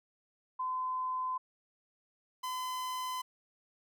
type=tone pair in turn; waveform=sine / 45% pulse; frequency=1023 / 1017.1 Hz; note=C6 / C6; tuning=-39 / -49 cents; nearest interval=unison; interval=10 cents; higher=first; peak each=-32 / -35 dBFS; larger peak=first; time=0.59-1.38 / 2.43-3.22 s; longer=neither; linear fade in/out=10 ms; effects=none